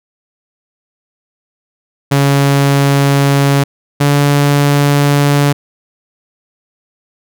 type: tone pair in turn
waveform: sawtooth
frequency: 140 / 143.36 Hz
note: C#3 / D3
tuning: +18 / -41 cents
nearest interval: unison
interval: 41 cents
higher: second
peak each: -4 dBFS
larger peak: neither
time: 2.11-3.64 / 4-5.53 s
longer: neither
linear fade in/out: 10 ms
effects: none